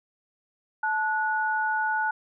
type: tone pair together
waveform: sine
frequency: 870.5 / 1464 Hz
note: A5 / F#6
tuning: -19 / -19 cents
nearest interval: major sixth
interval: 900 cents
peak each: -26 dBFS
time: 0.83-2.11 s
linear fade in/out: 5 ms
effects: none